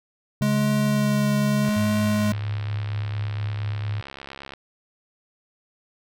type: tone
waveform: triangle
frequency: 138.59 Hz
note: C#3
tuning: in tune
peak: -21 dBFS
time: 0.41-1.69 s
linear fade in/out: 0 ms
type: tone with vibrato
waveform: square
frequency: 209.7 Hz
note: G#3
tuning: 17 cents sharp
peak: -21 dBFS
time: 0.42-2.32 s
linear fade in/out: 0 ms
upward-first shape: triangle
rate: 0.81 Hz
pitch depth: 15 cents each way
type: click train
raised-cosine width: 0.3 ms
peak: -21 dBFS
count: 199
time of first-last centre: 1.65-4.536 s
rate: 68.6 Hz
type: tone with tremolo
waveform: sine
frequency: 104 Hz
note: G#2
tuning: 3 cents sharp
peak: -23 dBFS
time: 1.76-4.01 s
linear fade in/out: 5 ms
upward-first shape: triangle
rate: 4.3 Hz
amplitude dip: 30%
effects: none